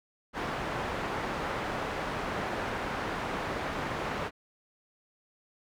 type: low-pass noise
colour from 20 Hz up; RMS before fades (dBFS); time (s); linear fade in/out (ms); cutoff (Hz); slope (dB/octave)
white; -34; 0.33-4.31; 50; 1300; 12
effects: none